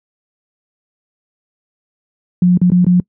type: tone with dropouts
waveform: sine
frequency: 178.8 Hz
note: F3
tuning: 41 cents sharp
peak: -6 dBFS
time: 2.42-3 s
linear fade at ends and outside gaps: 2 ms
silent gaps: 2.574-2.615 / 2.701-2.718 / 2.846-2.866 s
effects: noise-tail reverb RT60 0.1 s tail -25 dB re dry + high-pass 100 Hz 12 dB/octave